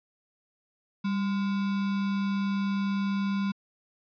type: tone with sample-and-hold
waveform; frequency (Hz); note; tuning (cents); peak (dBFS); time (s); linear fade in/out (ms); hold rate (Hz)
sine; 197.3; G3; +11; -25; 1.04-3.52; 10; 1225
effects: resampled to 11025 Hz